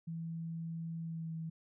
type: tone with pitch glide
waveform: sine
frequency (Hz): 164.81 to 162.07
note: E3 to E3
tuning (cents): 0 to -29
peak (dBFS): -38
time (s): 0.07-1.5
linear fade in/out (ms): 10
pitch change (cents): -29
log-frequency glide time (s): 1.01-1.34
effects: none